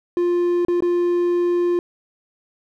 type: tone with dropouts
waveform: triangle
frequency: 350.4 Hz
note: F4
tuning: 6 cents sharp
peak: -14 dBFS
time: 0.17-1.79 s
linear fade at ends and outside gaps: 1 ms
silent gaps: 0.65-0.683 / 0.805-0.823 s
effects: none